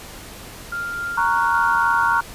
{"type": "tone with tremolo", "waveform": "sine", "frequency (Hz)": 1396.9, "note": "F6", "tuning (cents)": 0, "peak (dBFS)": -23, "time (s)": [0.72, 1.54], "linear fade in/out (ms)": 5, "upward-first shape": "triangle", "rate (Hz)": 3.7, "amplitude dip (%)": 25}
{"type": "chord", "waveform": "sine", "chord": "Gb major seventh", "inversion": "first", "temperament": "equal", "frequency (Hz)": [932.3, 1108.7, 1396.9, 1480], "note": ["Bb5", "Db6", "F6", "Gb6"], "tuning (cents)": [0, 0, 0, 0], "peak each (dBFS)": [-19, -22, -20, -23], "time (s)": [1.17, 2.21], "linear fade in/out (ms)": 10}
{"effects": ["pink hiss -38 dBFS RMS until 2.34 s", "resampled to 32000 Hz"]}